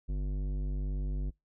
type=tone with tanh clipping; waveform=sine; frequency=49 Hz; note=G1; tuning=in tune; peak=-32 dBFS; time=0.08-1.31 s; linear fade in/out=20 ms; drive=14 dB; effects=noise-tail reverb RT60 0.2 s tail -26 dB re dry